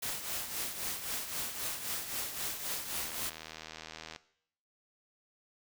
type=noise with tremolo; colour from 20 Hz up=white; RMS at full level=-35 dBFS; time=0.02-3.3 s; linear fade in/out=10 ms; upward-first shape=triangle; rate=3.8 Hz; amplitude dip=65%
type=click train; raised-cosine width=0.2 ms; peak=-26 dBFS; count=99; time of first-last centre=2.93-4.161 s; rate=79.6 Hz
effects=noise-tail reverb RT60 0.7 s tail -17 dB re dry